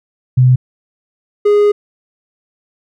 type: tone pair in turn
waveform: sine / triangle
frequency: 127.1 / 413.4 Hz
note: C3 / G#4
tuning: -50 / -8 cents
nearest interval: octave + minor sixth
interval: 2042 cents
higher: second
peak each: -5 dBFS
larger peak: neither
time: 0.37-0.56 / 1.45-1.72 s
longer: second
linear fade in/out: 10 ms
effects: none